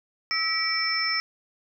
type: tone cluster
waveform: sine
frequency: 1302 / 1942 / 2299 / 5320 Hz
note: E6 / B6 / D7 / E8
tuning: -22 / -30 / -37 / +15 cents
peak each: -32 / -30 / -29 / -26 dBFS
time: 0.31-1.2 s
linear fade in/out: 0 ms
effects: none